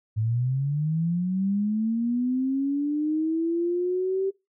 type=linear sweep; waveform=sine; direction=up; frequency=106.1 to 390 Hz; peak=-22 dBFS; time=0.16-4.31 s; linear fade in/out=20 ms; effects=noise-tail reverb RT60 0.2 s tail -20 dB re dry